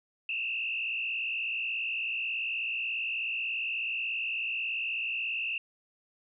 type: tone with frequency modulation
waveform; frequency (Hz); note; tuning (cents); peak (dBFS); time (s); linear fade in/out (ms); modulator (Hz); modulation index
sine; 2683; E7; +30; -30; 0.29-5.58; 2; 58.3; 2
effects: none